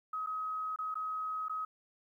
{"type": "tone with dropouts", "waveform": "sine", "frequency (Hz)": 1269, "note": "D#6", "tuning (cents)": 34, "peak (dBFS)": -34, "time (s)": [0.13, 1.65], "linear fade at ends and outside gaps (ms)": 5, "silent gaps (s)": [[0.263, 0.27], [0.761, 0.787], [0.943, 0.954], [1.484, 1.495]], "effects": ["12-bit"]}